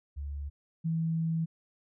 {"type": "tone pair in turn", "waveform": "sine", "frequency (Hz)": [71.4, 163.09], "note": ["D2", "E3"], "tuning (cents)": [-48, -18], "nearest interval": "octave + major second", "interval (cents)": 1430, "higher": "second", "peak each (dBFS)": [-34, -27], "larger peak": "second", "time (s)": [[0.16, 0.5], [0.84, 1.46]], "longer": "second", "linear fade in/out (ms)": 20, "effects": []}